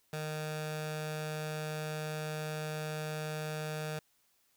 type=tone with notch filter; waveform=15% pulse; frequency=154.2 Hz; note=D#3; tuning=15 cents flat; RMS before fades=-38 dBFS; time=0.13-3.99 s; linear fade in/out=2 ms; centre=320 Hz; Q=1.8; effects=white hiss -72 dBFS RMS until 4.56 s